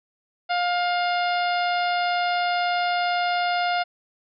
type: harmonic tone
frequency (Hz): 707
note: F5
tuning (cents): +21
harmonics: 1 / 2 / 3 / 4 / 5 / 6 / 7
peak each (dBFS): -22 / -28 / -32 / -34 / -36 / -38 / -39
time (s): 0.49-3.84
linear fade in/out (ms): 20
effects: none